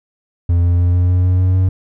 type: tone with pitch steps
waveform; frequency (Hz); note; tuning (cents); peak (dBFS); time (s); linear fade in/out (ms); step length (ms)
triangle; 86.3 / 87.25 / 88.22 / 89.19 / 90.17 / 91.17 / 92.17 / 93.19; F2 / F2 / F2 / F2 / F#2 / F#2 / F#2 / F#2; -20 / -1 / +18 / +37 / -44 / -25 / -6 / +13; -8; 0.49-1.69; 5; 150
effects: none